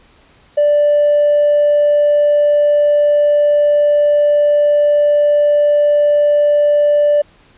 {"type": "tone with hard clipping", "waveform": "sine", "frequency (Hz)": 587.3, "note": "D5", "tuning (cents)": 0, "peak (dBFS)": -9, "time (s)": [0.57, 7.22], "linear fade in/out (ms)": 10, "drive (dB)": 1, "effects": ["pink hiss -49 dBFS RMS until 7.57 s", "resampled to 8000 Hz"]}